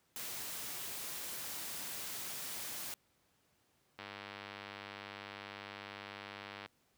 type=noise; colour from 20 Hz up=white; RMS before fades=-43 dBFS; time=0.16-2.94 s; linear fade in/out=0 ms
type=click train; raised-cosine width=0.3 ms; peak=-29 dBFS; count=268; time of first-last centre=3.99-6.66 s; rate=100 Hz
effects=pink hiss -74 dBFS RMS until 6.97 s + high-pass 80 Hz 12 dB/octave